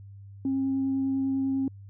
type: tone with vibrato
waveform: sine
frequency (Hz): 269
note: C4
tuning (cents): +48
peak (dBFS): -23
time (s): 0.45-1.68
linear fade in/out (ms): 2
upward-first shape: sine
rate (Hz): 10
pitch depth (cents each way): 9
effects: tanh soft clip ceiling -20 dBFS + added 99 Hz sine -43 dBFS peak until 1.89 s